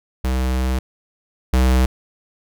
square tone pair in turn, 64.2 / 63.9 Hz, C2 / C2, -32 / -40 cents, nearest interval unison, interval 8 cents, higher first, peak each -18 / -13 dBFS, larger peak second, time 0.24-0.79 / 1.53-1.86 s, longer first, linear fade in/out 5 ms, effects none

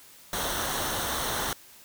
pink noise with comb filter, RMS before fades -30 dBFS, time 0.33-1.53 s, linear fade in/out 2 ms, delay 0.41 ms, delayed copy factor -0.6, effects white hiss -52 dBFS RMS until 1.84 s

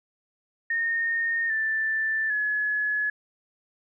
sine tone with pitch steps, 1838 / 1767.2 / 1699.1 Hz, A#6 / A6 / G#6, -25 / +7 / +39 cents, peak -23 dBFS, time 0.7-3.1 s, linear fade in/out 5 ms, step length 800 ms, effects none

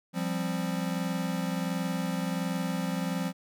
square chord, F suspended second, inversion none, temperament equal, 174.61 / 196 / 261.6 Hz, F3 / G3 / C4, 0 / 0 / 0 cents, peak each -32 / -35 / -36 dBFS, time 0.13-3.33 s, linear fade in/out 50 ms, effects none

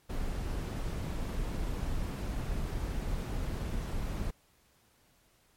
brown noise, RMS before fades -34 dBFS, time 0.09-4.31 s, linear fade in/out 10 ms, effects pink hiss -67 dBFS RMS until 5.56 s + MP3 64 kbps

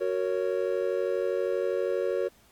triangle chord, F# major, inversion none, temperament just, 370 / 462.5 / 555 Hz, F#4 / A#4 / C#5, 0 / -14 / +2 cents, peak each -28 dBFS, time 0-2.29 s, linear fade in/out 20 ms, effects pink hiss -60 dBFS RMS until 2.51 s + Opus 48 kbps

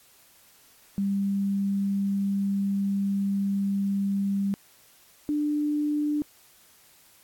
sine tone pair in turn, 198.1 / 296.8 Hz, G3 / D4, +18 / +18 cents, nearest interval perfect fifth, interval 700 cents, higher second, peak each -23 dBFS, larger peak neither, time 0.98-4.54 / 5.29-6.22 s, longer first, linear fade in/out 0 ms, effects white hiss -57 dBFS RMS until 7.23 s + AAC 64 kbps

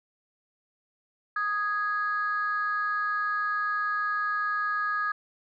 sine tone pair together, 1244.5 / 1661.2 Hz, D#6 / G#6, 0 / 0 cents, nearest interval perfect fourth, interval 500 cents, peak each -27 / -28 dBFS, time 1.36-5.12 s, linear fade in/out 5 ms, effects tanh soft clip ceiling -19 dBFS

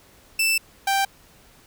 sawtooth tone pair in turn, 2653 / 784.7 Hz, E7 / G5, +10 / +2 cents, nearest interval octave + major sixth, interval 2108 cents, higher first, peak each -15 dBFS, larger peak neither, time 0.39-0.58 / 0.87-1.05 s, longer first, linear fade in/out 5 ms, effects pink hiss -53 dBFS RMS until 1.66 s

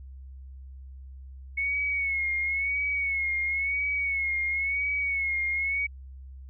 sine tone with vibrato, 2199 Hz, C#7, 14 cents flat, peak -25 dBFS, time 1.57-5.87 s, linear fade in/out 10 ms, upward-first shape sine, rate 0.97 Hz, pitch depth 57 cents each way, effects added 66 Hz sine -41 dBFS peak until 6.49 s

